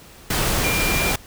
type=tone in noise; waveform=sine; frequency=2385 Hz; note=D7; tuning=26 cents sharp; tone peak=-23 dBFS; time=0.64-1.12 s; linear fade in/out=5 ms; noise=pink; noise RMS=-21 dBFS; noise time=0.3-1.16 s; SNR=-5 dB; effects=pink hiss -45 dBFS RMS until 1.26 s